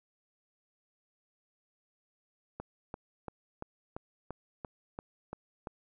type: click train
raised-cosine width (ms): 1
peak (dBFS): -25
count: 10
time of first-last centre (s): 2.6-5.672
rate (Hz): 2.93
effects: none